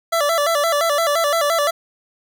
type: tone with vibrato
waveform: 25% pulse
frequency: 622.3 Hz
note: D#5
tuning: in tune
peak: -12 dBFS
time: 0.12-1.71 s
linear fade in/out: 10 ms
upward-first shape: square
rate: 5.8 Hz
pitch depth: 120 cents each way
effects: none